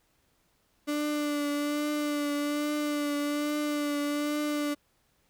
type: tone with vibrato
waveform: 35% pulse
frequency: 293.7 Hz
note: D4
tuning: in tune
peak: -26 dBFS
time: 0.87-4.75 s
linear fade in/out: 20 ms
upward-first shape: triangle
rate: 1.2 Hz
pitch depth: 28 cents each way
effects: pink hiss -70 dBFS RMS until 5.29 s